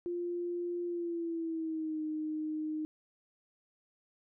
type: tone with pitch glide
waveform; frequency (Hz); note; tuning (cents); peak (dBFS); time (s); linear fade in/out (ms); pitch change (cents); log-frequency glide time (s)
sine; 349.2 to 309.3; F4 to D#4; 0 to -10; -33; 0.06-2.85; 0; -210; 0.86-2.02
effects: none